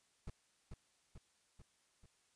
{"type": "noise with echo", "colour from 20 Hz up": "brown", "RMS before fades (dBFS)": -44, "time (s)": [0.27, 0.3], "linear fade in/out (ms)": 5, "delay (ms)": 440, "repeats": 4, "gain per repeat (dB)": -4, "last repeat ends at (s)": 2.06, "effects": ["white hiss -75 dBFS RMS until 2.35 s", "resampled to 22050 Hz"]}